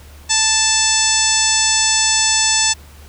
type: harmonic tone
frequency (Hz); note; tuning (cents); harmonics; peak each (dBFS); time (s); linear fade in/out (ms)
880; A5; 0; 1 / 2 / 3 / 4 / 5 / 6 / 7 / 8 / 9; -24 / -24 / -23 / -22 / -23 / -20 / -20 / -23 / -18; 0.29-2.74; 20
effects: added 73 Hz sine -39 dBFS peak until 3.08 s + pink hiss -45 dBFS RMS until 3.08 s